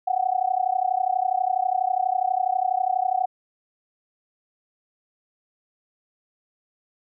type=tone with amplitude modulation; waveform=sine; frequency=744 Hz; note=F#5; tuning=9 cents sharp; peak=-16 dBFS; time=0.07-3.26 s; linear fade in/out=10 ms; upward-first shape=sine; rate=32.2 Hz; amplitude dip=95%; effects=none